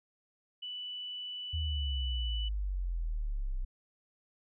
sine tone, 2972 Hz, F#7, 7 cents sharp, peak -38 dBFS, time 0.62-2.49 s, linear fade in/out 10 ms
sine exponential sweep, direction down, 80.8 to 30.87 Hz, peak -31 dBFS, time 1.53-3.65 s, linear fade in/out 10 ms
effects none

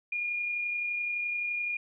sine tone with amplitude modulation, 2426 Hz, D#7, 44 cents flat, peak -28 dBFS, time 0.12-1.77 s, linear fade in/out 5 ms, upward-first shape sine, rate 31.7 Hz, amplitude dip 25%, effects none

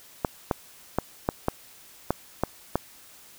clicks, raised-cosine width 1 ms, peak -8 dBFS, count 8, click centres 0.248 / 0.512 / 0.986 / 1.289 / 1.484 / 2.106 / 2.436 / 2.756 s, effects white hiss -51 dBFS RMS until 3.38 s

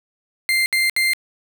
35% pulse tone bursts, 2093 Hz, C7, in tune, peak -14 dBFS, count 3, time 0.49-1.134 s, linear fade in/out 0 ms, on 170 ms, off 67 ms, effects none

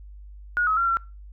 sine tone with pitch steps, 1445 / 1279 / 1373 / 1358 Hz, F#6 / D#6 / F6 / F6, -41 / +47 / -30 / -49 cents, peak -19 dBFS, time 0.57-0.97 s, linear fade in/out 0 ms, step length 100 ms, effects noise-tail reverb RT60 0.3 s tail -23 dB re dry + added 50 Hz sine -40 dBFS peak until 1.32 s

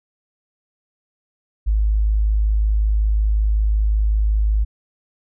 sine tone, 52.7 Hz, G#1, 26 cents sharp, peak -14 dBFS, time 1.66-4.65 s, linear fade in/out 20 ms, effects none

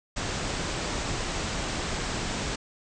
pink low-pass noise, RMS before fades -31 dBFS, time 0.16-2.56 s, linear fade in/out 10 ms, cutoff 8300 Hz, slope 96 dB/octave, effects none

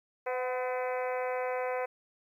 harmonic tone with a mistuned harmonic, 253.4 Hz, B3, 45 cents sharp, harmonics 2 / 3 / 4 / 5 / 6 / 7 / 8 / 9 / 10, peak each -32 / -37 / -40 / -46 / -44 / -49 / -44 / -48 / -49 dBFS, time 0.26-1.86 s, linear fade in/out 10 ms, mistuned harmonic 3, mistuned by -29 cents, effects 11-bit

